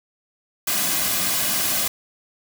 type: noise with comb filter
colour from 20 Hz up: white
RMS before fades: -22 dBFS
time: 0.67-1.88 s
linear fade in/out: 5 ms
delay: 2.2 ms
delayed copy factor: -0.55
effects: none